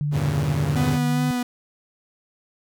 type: tone with pitch glide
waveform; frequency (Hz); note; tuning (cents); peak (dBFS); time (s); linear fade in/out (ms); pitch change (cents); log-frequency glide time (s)
sine; 146.83 to 150.61; D3 to D3; 0 to +44; -21; 0.01-1.31; 0; +44; 0.29-1.17
type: chord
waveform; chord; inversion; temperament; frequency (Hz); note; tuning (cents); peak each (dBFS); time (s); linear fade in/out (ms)
sawtooth; E diminished seventh; none; equal; 82.41 / 98 / 116.54 / 138.59; E2 / G2 / Bb2 / Db3; 0 / 0 / 0 / 0; -26; 0.11-0.99; 50
type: tone with vibrato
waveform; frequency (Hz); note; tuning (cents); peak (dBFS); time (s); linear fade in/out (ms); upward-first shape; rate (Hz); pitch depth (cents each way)
45% pulse; 246.9; B3; 0; -22; 0.76-1.43; 5; sine; 2.5; 16
effects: none